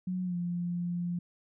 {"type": "tone with pitch glide", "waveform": "sine", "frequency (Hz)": [183.1, 174.63], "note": ["F#3", "F3"], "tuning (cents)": [-18, 0], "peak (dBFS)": -30, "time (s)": [0.07, 1.19], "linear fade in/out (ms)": 5, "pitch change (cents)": -82, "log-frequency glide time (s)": [0.24, 0.36], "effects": []}